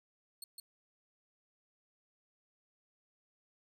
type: tone with echo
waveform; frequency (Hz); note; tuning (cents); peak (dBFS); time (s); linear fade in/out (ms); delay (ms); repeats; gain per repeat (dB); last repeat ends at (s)
20% pulse; 4341; C#8; -37; -38; 0.42-0.44; 2; 160; 1; -2; 0.6
effects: none